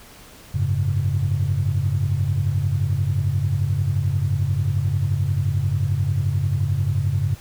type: chord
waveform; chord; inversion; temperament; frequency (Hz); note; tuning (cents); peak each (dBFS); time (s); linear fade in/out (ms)
sine; F# suspended second; none; equal; 92.5 / 103.83 / 138.59; F#2 / G#2 / C#3; 0 / 0 / 0; -22; 0.54-7.35; 10
effects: tanh soft clip ceiling -10 dBFS + pink hiss -45 dBFS RMS until 7.4 s